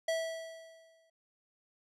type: tone with exponential decay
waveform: square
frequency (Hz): 653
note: E5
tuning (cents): -17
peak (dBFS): -29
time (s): 0.08-1.1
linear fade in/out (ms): 5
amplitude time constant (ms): 220
effects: low-pass 9000 Hz 12 dB/octave